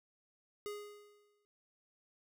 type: tone with exponential decay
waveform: square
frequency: 413.9 Hz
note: G#4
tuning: 6 cents flat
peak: -39 dBFS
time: 0.66-1.45 s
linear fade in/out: 0 ms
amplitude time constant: 170 ms
effects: none